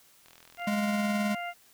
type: click train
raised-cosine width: 0.2 ms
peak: -35 dBFS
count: 36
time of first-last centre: 0.26-1.101 s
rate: 41.6 Hz
type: harmonic tone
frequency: 698.5 Hz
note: F5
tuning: in tune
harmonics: 1 / 2 / 3 / 4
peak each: -35 / -41 / -39 / -45 dBFS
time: 0.57-1.54 s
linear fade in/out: 50 ms
type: tone with tremolo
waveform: square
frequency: 207.7 Hz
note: G#3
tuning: in tune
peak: -26 dBFS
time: 0.67-1.35 s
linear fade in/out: 5 ms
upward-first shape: triangle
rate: 19 Hz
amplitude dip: 35%
effects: white hiss -60 dBFS RMS until 1.73 s